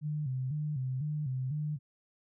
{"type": "tone with vibrato", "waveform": "sine", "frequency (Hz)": 139.8, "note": "C#3", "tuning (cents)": 15, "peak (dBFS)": -31, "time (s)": [0.01, 1.79], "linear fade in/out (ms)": 50, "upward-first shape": "square", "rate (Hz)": 2, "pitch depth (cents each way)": 130, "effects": []}